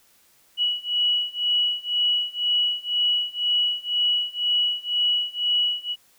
sine beating tone pair, 2930 / 2932 Hz, F#7 / F#7, -18 / -16 cents, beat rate 2 Hz, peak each -24 / -23 dBFS, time 0.57-5.96 s, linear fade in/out 50 ms, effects white hiss -59 dBFS RMS until 6.18 s

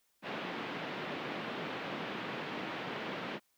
pink band-pass noise, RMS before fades -40 dBFS, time 0.22-3.4 s, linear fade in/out 50 ms, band 170 to 3300 Hz, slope 24 dB/octave, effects white hiss -75 dBFS RMS until 3.57 s

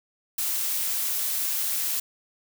blue noise, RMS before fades -27 dBFS, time 0.38-2 s, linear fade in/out 5 ms, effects none

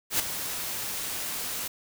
white noise with ADSR envelope, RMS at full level -23 dBFS, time 0.1-1.68 s, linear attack 95 ms, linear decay 8 ms, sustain -10 dB, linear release 7 ms, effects none

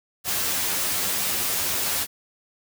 white noise with comb filter, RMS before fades -25 dBFS, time 0.24-2.07 s, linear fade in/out 50 ms, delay 11 ms, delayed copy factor +0.6, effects none

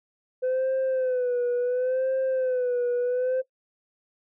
sine tone with vibrato, 506 Hz, B4, 42 cents sharp, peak -20 dBFS, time 0.42-3.42 s, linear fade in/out 20 ms, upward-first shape sine, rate 0.71 Hz, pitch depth 70 cents each way, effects noise-tail reverb RT60 0.1 s tail -18 dB re dry + tanh soft clip ceiling -21 dBFS

